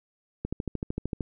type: click train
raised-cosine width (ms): 3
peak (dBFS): -17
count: 11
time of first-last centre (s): 0.45-1.208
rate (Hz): 13.2
effects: none